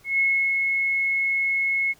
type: tone with ADSR envelope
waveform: sine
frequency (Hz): 2179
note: C#7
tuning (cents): -30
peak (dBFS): -17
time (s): 0.04-1.94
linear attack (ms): 150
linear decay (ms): 340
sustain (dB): -3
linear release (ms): 33
effects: pink hiss -56 dBFS RMS until 1.99 s